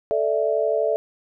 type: chord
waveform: sine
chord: A suspended fourth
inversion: none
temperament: equal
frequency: 440 / 587.3 / 659.3 Hz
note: A4 / D5 / E5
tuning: 0 / 0 / 0 cents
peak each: -23 dBFS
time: 0.11-0.96 s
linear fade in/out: 0 ms
effects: none